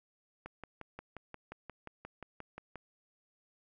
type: click train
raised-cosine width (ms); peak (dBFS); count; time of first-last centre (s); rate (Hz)
0.5; -29; 14; 0.46-2.757; 5.66
effects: none